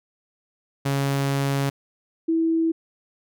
sawtooth / sine tone pair in turn, 138.59 / 326.8 Hz, C#3 / E4, 0 / -15 cents, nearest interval octave + minor third, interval 1485 cents, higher second, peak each -17 / -18 dBFS, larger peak first, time 0.85-1.7 / 2.28-2.72 s, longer first, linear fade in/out 10 ms, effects none

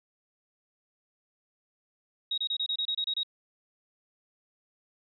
sine tone bursts, 3787 Hz, A#7, 27 cents sharp, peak -27 dBFS, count 10, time 2.31-3.233 s, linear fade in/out 5 ms, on 68 ms, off 27 ms, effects none

